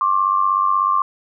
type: tone pair together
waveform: sine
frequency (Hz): 1070 / 1166.4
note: C6 / D6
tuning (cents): +38 / -12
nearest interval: minor second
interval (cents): 150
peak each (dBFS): -17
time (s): 0.01-1.02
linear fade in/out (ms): 2
effects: none